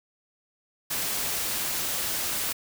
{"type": "noise", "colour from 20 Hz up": "white", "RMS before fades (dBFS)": -29, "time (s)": [0.9, 2.53], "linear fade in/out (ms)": 10, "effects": []}